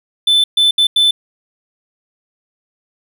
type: tone bursts at uneven times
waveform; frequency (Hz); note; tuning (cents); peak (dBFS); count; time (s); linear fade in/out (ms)
triangle; 3520; A7; 0; -7; 4; 0.27-0.44 / 0.57-0.71 / 0.78-0.87 / 0.96-1.11; 5
effects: none